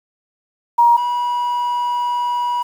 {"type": "tone pair in turn", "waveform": ["sine", "triangle"], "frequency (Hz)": [947, 970.8], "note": ["A#5", "B5"], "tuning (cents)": [27, -30], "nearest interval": "unison", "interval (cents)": 43, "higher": "second", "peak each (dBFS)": [-8, -15], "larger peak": "first", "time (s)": [[0.78, 0.97], [0.97, 2.63]], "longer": "second", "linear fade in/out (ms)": 10, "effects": ["7-bit"]}